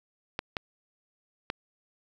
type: clicks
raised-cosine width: 0.3 ms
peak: -14 dBFS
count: 3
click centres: 0.391 / 0.568 / 1.501 s
effects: 8-bit